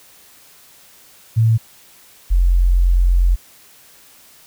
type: tone pair in turn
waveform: sine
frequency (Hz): 112.7 / 44.28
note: A2 / F1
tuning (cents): +42 / +25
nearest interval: octave + major third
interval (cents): 1617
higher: first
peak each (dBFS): -10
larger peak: neither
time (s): 1.36-1.58 / 2.3-3.36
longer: second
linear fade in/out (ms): 20
effects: white hiss -47 dBFS RMS until 4.46 s